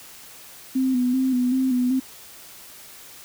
sine tone with vibrato, 255 Hz, C4, 44 cents flat, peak -18 dBFS, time 0.75-2 s, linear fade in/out 10 ms, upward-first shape square, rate 2.6 Hz, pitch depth 44 cents each way, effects white hiss -44 dBFS RMS until 3.24 s

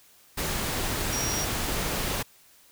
sine tone in noise, 5670 Hz, F8, 25 cents sharp, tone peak -30 dBFS, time 1.12-1.45 s, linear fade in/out 10 ms, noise pink, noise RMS -29 dBFS, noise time 0.37-2.23 s, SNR -4 dB, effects white hiss -57 dBFS RMS until 2.71 s

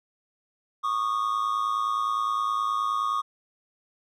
triangle tone pair together, 1112 / 1221.6 Hz, C#6 / D#6, +5 / -32 cents, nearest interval major second, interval 163 cents, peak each -25 dBFS, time 0.83-3.22 s, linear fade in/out 20 ms, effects none

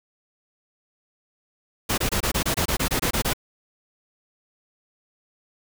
pink noise bursts, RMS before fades -23 dBFS, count 13, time 1.89-3.335 s, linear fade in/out 10 ms, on 89 ms, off 24 ms, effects none

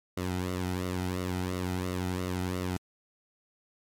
sawtooth tone with flanger, 91.2 Hz, F#2, 24 cents flat, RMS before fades -32 dBFS, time 0.17-2.77 s, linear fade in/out 5 ms, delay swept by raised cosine 1.2 to 1.82 ms, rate 2.9 Hz, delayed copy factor -0.7, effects MP3 64 kbps

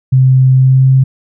sine tone with pitch glide, 130.5 to 132.32 Hz, C3 to C3, -4 to +20 cents, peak -4 dBFS, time 0.12-1.04 s, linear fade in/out 10 ms, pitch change +24 cents, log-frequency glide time 0.55-0.9 s, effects none

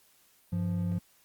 triangle tone pair together, 98 / 174.3 Hz, G2 / F3, 0 / -3 cents, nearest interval minor seventh, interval 997 cents, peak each -30 / -28 dBFS, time 0.52-0.99 s, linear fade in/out 10 ms, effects white hiss -64 dBFS RMS until 1.24 s + Opus 48 kbps

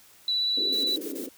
sine tone with vibrato, 3951 Hz, B7, in tune, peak -23 dBFS, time 0.28-0.96 s, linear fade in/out 2 ms, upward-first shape sine, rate 16 Hz, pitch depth 12 cents each way
pink band-pass noise, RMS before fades -36 dBFS, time 0.57-1.29 s, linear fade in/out 5 ms, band 260 to 480 Hz, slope 48 dB/octave
blue noise bursts, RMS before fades -40 dBFS, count 4, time 0.72-1.269 s, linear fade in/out 10 ms, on 120 ms, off 23 ms
effects white hiss -55 dBFS RMS until 1.37 s

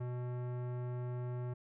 sine tone with tanh clipping, 123.47 Hz, B2, in tune, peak -39 dBFS, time 0-1.54 s, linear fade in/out 10 ms, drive 18 dB, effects none

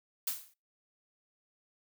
blue noise with exponential decay, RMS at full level -30 dBFS, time 0.27-0.54 s, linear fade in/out 5 ms, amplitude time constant 58 ms, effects noise-tail reverb RT60 0.3 s tail -25 dB re dry

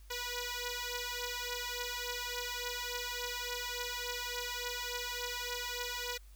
5% pulse beating tone pair, 486.3 / 489.8 Hz, B4 / B4, -27 / -14 cents, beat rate 3.5 Hz, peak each -28 dBFS, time 0.1-6.18 s, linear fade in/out 10 ms, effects added 50 Hz sine -52 dBFS peak until 6.35 s + white hiss -66 dBFS RMS until 6.35 s

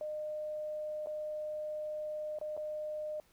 sine tone with dropouts, 609 Hz, D#5, 37 cents flat, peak -36 dBFS, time 0.01-3.2 s, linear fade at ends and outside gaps 1 ms, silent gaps 1.061-1.07 / 2.387-2.413 / 2.567-2.575 s, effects pink hiss -68 dBFS RMS until 3.32 s

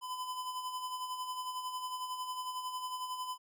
square tone with tremolo, 1010 Hz, B5, 39 cents sharp, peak -36 dBFS, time 0.01-3.38 s, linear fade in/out 50 ms, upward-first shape sine, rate 11 Hz, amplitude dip 50%, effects none

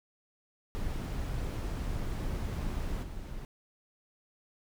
brown noise with level steps, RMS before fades -34 / -41 dBFS, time 0.75-3.45 s, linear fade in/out 0 ms, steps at 3.02 s, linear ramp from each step 20 ms, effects none

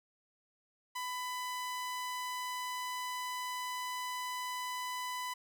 sawtooth tone, 999 Hz, B5, 20 cents sharp, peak -33 dBFS, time 0.95-5.34 s, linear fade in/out 10 ms, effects none

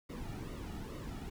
brown noise with flanger, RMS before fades -43 dBFS, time 0.09-1.3 s, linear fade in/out 10 ms, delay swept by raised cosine 1.2 to 1.95 ms, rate 2.3 Hz, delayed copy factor -0.7, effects none

